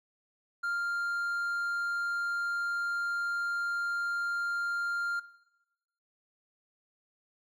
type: tone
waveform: triangle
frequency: 1396.9 Hz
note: F6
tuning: in tune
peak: -28 dBFS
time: 0.63-5.2 s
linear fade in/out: 10 ms
effects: noise-tail reverb RT60 1.0 s tail -17 dB re dry